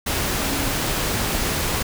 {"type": "tone in noise", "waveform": "sine", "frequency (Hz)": 277.2, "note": "C#4", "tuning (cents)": 0, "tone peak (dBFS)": -30, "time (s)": [0.39, 0.73], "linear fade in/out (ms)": 10, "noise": "pink", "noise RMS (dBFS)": -23, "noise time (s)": [0.06, 1.83], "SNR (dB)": -10, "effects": []}